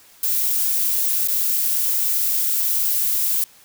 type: noise with dropouts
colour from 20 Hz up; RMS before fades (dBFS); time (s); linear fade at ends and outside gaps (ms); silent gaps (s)
violet; -20; 0.23-3.44; 2; 1.275-1.283
effects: white hiss -50 dBFS RMS until 3.64 s